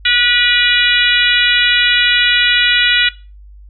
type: harmonic tone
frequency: 485.9 Hz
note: B4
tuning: 28 cents flat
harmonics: 3 / 4 / 5 / 6 / 7 / 8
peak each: -17 / -17 / -17 / -17 / -17 / -17 dBFS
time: 0.05-3.09 s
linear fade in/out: 5 ms
effects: noise-tail reverb RT60 0.3 s tail -19 dB re dry + added 50 Hz sine -35 dBFS peak until 3.69 s